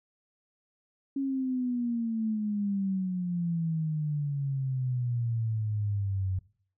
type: exponential sweep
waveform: sine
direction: down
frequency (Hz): 276.4 to 92.5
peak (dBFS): -27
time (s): 1.16-6.39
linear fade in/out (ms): 5
effects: noise-tail reverb RT60 0.5 s tail -20 dB re dry